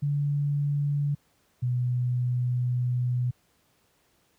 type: tone pair in turn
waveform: sine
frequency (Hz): 144 / 123.91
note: D3 / B2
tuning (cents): -34 / +6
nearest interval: minor third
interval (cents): 260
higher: first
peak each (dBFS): -23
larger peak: neither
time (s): 0.02-1.15 / 1.62-3.31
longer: second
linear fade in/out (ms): 10
effects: pink hiss -67 dBFS RMS until 4.38 s + high-pass 60 Hz 12 dB/octave